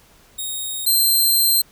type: tone pair in turn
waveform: 10% pulse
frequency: 3737 / 4143 Hz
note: A#7 / C8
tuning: +4 / -18 cents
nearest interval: major second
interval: 178 cents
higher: second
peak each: -17 / -7 dBFS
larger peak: second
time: 0.38-0.86 / 0.86-1.62 s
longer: second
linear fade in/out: 10 ms
effects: pink hiss -52 dBFS RMS until 1.71 s